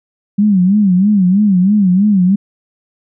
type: tone with vibrato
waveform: sine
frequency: 194.9 Hz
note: G3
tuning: 10 cents flat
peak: -7 dBFS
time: 0.38-2.36 s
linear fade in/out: 10 ms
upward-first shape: sine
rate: 3.1 Hz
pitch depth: 150 cents each way
effects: none